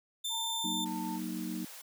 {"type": "tone", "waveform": "sawtooth", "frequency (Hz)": 3567, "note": "A7", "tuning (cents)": 23, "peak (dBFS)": -30, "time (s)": [0.24, 0.85], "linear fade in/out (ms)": 10}
{"type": "tone with pitch glide", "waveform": "sine", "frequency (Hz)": [908, 892.9], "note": ["A#5", "A5"], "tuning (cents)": [-46, 25], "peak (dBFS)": -39, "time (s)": [0.29, 1.2], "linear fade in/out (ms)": 50, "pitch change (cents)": -29, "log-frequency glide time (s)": [0.57, 1.02]}
{"type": "chord", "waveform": "sine", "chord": "D# minor", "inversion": "first", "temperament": "just", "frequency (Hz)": [186.68, 233.3, 311.1], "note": ["F#3", "A#3", "D#4"], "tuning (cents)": [16, 2, 0], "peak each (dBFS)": -39, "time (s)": [0.64, 1.65], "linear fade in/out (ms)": 5}
{"type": "high-pass noise", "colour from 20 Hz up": "white", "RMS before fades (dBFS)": -48, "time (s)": [0.85, 1.82], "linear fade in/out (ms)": 10, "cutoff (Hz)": 460, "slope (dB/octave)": 96}
{"effects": []}